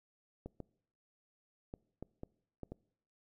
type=clicks; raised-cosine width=2 ms; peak=-30 dBFS; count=7; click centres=0.46 / 0.603 / 1.739 / 2.026 / 2.234 / 2.633 / 2.72 s; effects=noise-tail reverb RT60 0.7 s tail -24 dB re dry